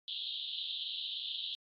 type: band-pass noise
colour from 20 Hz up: white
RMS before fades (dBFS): -40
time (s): 0.08-1.55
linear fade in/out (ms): 0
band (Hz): 3000 to 4000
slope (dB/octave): 96
effects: AAC 64 kbps